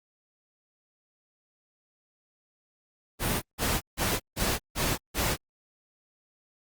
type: noise bursts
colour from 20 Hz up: pink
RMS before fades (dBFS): -27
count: 6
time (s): 3.19-5.37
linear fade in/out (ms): 50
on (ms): 230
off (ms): 160
effects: Opus 32 kbps